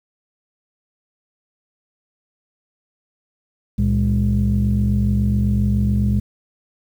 sine tone cluster, 67.3 / 114.6 / 203.5 Hz, C2 / A#2 / G#3, +49 / -29 / -35 cents, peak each -18 dBFS, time 3.78-6.2 s, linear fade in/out 10 ms, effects tanh soft clip ceiling -9 dBFS + 8-bit

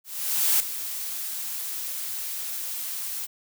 blue noise with ADSR envelope, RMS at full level -20 dBFS, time 0.04-3.27 s, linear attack 560 ms, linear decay 5 ms, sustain -12 dB, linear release 22 ms, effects none

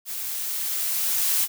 blue noise with level ramp, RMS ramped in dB -32 to -21 dBFS, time 0.05-1.48 s, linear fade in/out 50 ms, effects none

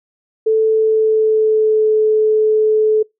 sine tone with pitch glide, 440 to 432.2 Hz, A4 to A4, 0 to -31 cents, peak -10 dBFS, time 0.46-3.03 s, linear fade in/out 10 ms, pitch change -31 cents, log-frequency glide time 0.65-1.92 s, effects noise-tail reverb RT60 0.2 s tail -26 dB re dry

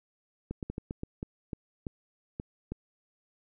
clicks, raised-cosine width 3 ms, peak -22 dBFS, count 11, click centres 0.51 / 0.628 / 0.7 / 0.781 / 0.909 / 1.034 / 1.229 / 1.532 / 1.868 / 2.399 / 2.72 s, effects none

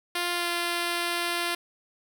5% pulse tone with pitch glide, 349.8 to 345.8 Hz, F4 to F4, +3 to -17 cents, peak -15 dBFS, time 0.15-1.55 s, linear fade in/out 5 ms, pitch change -20 cents, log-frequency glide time 0.33-0.48 s, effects none

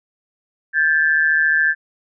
sine tone pair together, 1581.8 / 1736 Hz, G6 / A6, +15 / -24 cents, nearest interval major second, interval 161 cents, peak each -16 dBFS, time 0.73-1.75 s, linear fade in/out 50 ms, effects none

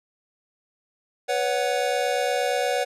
square chord, B suspended second, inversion none, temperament equal with one note detuned, 493.9 / 562.4 / 740 Hz, B4 / C#5 / F#5, 0 / +25 / 0 cents, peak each -27 dBFS, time 1.28-2.85 s, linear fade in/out 20 ms, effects low-pass 10000 Hz 12 dB/octave

